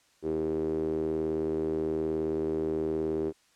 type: tone with band-pass filter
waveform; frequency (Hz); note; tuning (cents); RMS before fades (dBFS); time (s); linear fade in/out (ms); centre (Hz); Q
sawtooth; 78.9; D#2; +25; -30; 0.22-3.33; 50; 370; 8.4
effects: white hiss -65 dBFS RMS until 3.55 s + low-pass 8000 Hz 12 dB/octave